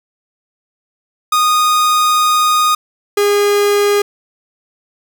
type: tone pair in turn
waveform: 45% pulse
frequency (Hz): 1236 / 408.9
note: D#6 / G#4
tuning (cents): -12 / -27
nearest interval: octave + perfect fifth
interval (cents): 1915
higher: first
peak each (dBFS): -10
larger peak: neither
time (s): 1.32-2.75 / 3.17-4.02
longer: first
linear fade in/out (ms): 5
effects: none